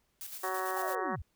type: noise with tremolo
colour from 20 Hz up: blue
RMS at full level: -42 dBFS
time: 0.21-0.95 s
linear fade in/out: 0 ms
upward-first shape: square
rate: 9 Hz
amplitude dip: 45%
type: harmonic tone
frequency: 186.9 Hz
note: F#3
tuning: 18 cents sharp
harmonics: 2 / 3 / 4 / 5 / 6 / 7 / 8 / 9 / 10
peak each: -39 / -42 / -38 / -42 / -37 / -44 / -45 / -45 / -44 dBFS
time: 0.43-1.16 s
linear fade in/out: 10 ms
type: linear sweep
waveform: sine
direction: down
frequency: 818 to 51.5 Hz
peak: -37 dBFS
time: 0.76-1.22 s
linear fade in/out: 5 ms
effects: pink hiss -75 dBFS RMS until 1.35 s